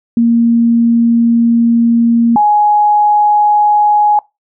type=tone pair in turn; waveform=sine; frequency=233.1 / 835.7 Hz; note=A#3 / G#5; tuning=0 / +11 cents; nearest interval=octave + minor seventh; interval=2211 cents; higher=second; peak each=-6 dBFS; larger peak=neither; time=0.17-2.36 / 2.36-4.19 s; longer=first; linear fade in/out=2 ms; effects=noise-tail reverb RT60 0.2 s tail -21 dB re dry